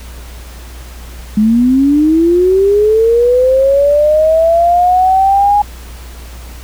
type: linear sweep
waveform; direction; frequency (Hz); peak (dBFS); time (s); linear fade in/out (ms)
sine; up; 207.7 to 830; -6; 1.37-5.62; 5
effects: added 60 Hz sine -28 dBFS peak until 6.63 s + pink hiss -36 dBFS RMS until 6.63 s